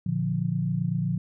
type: chord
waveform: sine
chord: Bb major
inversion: none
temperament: equal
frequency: 116.54 / 146.83 / 174.61 Hz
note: Bb2 / D3 / F3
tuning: 0 / 0 / 0 cents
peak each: -30 / -28 / -27 dBFS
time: 0.06-1.18 s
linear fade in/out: 5 ms
effects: none